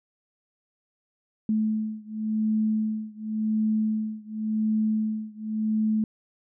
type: beating tone pair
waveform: sine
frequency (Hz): 216.5 / 217.41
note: A3 / A3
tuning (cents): -28 / -21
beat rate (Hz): 0.91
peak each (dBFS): -26 / -27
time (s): 1.49-6.04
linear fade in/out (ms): 2
effects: none